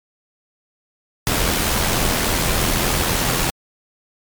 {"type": "noise with amplitude modulation", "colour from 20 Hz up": "pink", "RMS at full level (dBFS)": -17, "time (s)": [1.27, 3.5], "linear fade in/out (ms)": 0, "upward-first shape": "sine", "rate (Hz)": 83.4, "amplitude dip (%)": 40, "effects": ["MP3 96 kbps"]}